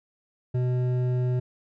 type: tone with hard clipping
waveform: sine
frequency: 125.3 Hz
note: B2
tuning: 25 cents sharp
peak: -24 dBFS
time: 0.54-1.4 s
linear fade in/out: 10 ms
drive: 9 dB
effects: none